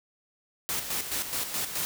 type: noise with tremolo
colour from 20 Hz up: white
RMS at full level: -30 dBFS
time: 0.69-1.85 s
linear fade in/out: 0 ms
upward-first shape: square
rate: 4.7 Hz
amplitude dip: 55%
effects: none